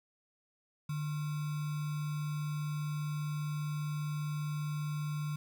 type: tone with sample-and-hold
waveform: sine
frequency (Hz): 150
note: D3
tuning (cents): +37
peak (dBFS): -33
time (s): 0.89-5.36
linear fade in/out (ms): 5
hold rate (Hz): 1225
effects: none